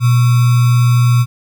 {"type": "tone with sample-and-hold", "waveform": "sine", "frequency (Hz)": 121.3, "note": "B2", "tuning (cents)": -31, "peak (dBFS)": -7, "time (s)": [0, 1.26], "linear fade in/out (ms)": 50, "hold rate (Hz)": 1225, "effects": []}